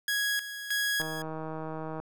sawtooth tone with tremolo, 1661.2 Hz, G#6, in tune, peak -23 dBFS, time 0.08-1.22 s, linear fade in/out 2 ms, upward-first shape square, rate 1.6 Hz, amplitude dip 70%
click train, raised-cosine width 1 ms, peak -24 dBFS, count 159, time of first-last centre 1-2 s, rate 158 Hz
effects none

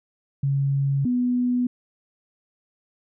sine tone pair in turn, 138.59 / 246.9 Hz, C#3 / B3, 0 / 0 cents, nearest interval minor seventh, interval 1000 cents, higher second, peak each -19 dBFS, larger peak neither, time 0.43-1.05 / 1.05-1.67 s, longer neither, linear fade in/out 5 ms, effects none

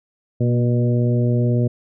harmonic tone with a mistuned harmonic, 121.2 Hz, B2, 32 cents flat, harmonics 1 / 2 / 3 / 4 / 5, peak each -16 / -22 / -26 / -28 / -30 dBFS, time 0.4-1.68 s, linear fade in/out 10 ms, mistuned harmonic 2, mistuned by -24 cents, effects none

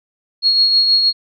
sine tone with tremolo, 4304 Hz, C8, 48 cents sharp, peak -8 dBFS, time 0.42-1.13 s, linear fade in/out 50 ms, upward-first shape triangle, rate 6.3 Hz, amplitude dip 45%, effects none

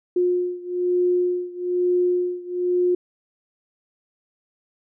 sine beating tone pair, 357.4 / 358.5 Hz, F4 / F4, +40 / +45 cents, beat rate 1.1 Hz, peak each -21 / -23 dBFS, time 0.16-2.95 s, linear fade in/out 5 ms, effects none

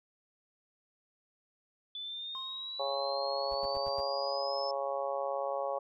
sine exponential sweep, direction up, 3477 to 5274 Hz, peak -38 dBFS, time 1.95-4.71 s, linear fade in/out 2 ms
triangle tone with exponential decay, 1055 Hz, C6, 14 cents sharp, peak -39 dBFS, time 2.35-3.09 s, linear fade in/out 0 ms, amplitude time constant 160 ms
harmonic tone, 138.4 Hz, C#3, 2 cents flat, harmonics 3 / 4 / 5 / 6 / 7 / 8, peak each -44 / -34 / -40 / -39 / -45 / -41 dBFS, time 2.79-5.79 s, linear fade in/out 10 ms
brown noise bursts, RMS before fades -47 dBFS, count 5, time 3.51-4.008 s, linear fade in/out 5 ms, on 34 ms, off 82 ms
effects none

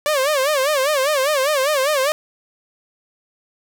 sawtooth tone with vibrato, 566 Hz, C#5, 36 cents sharp, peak -12 dBFS, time 0.06-2.12 s, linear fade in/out 0 ms, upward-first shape sine, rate 5 Hz, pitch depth 150 cents each way, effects none

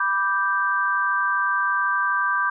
sine chord, G major, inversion first, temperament equal, 987.8 / 1174.7 / 1568 Hz, B5 / D6 / G6, 0 / 0 / 0 cents, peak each -27 / -23 / -22 dBFS, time 0-2.5 s, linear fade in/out 5 ms, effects none

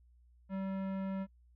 sine tone with tanh clipping, 192.4 Hz, G3, 32 cents flat, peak -37 dBFS, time 0.49-1.27 s, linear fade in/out 50 ms, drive 17 dB, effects noise-tail reverb RT60 0.1 s tail -25 dB re dry + added 60 Hz sine -61 dBFS peak until 1.55 s

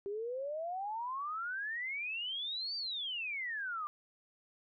sine exponential two-way sweep, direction up then down, 390.9 to 4708 to 1176 Hz, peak -36 dBFS, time 0.06-3.87 s, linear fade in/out 0 ms, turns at 2.76 s, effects none

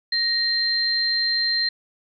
sine tone pair together, 1867 / 4156 Hz, A#6 / C8, +2 / -12 cents, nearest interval octave + major second, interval 1386 cents, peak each -26 / -20 dBFS, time 0.12-1.69 s, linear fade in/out 5 ms, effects none

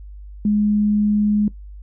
sine tone, 208.8 Hz, G#3, 10 cents sharp, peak -14 dBFS, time 0.45-1.48 s, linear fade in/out 2 ms, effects noise-tail reverb RT60 0.1 s tail -18 dB re dry + added 50 Hz sine -34 dBFS peak until 1.82 s

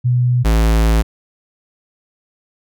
sine / square tone pair in turn, 123.5 / 55.01 Hz, B2 / A1, 0 / 0 cents, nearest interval octave + major second, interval 1400 cents, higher first, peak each -11 dBFS, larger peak neither, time 0.04-0.44 / 0.44-1.03 s, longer second, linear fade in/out 20 ms, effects none

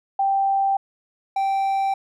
sine / triangle tone pair in turn, 784 / 780.8 Hz, G5 / G5, 0 / -7 cents, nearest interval unison, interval 7 cents, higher first, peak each -17 dBFS, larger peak neither, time 0.19-0.77 / 1.36-1.94 s, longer neither, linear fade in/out 5 ms, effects none

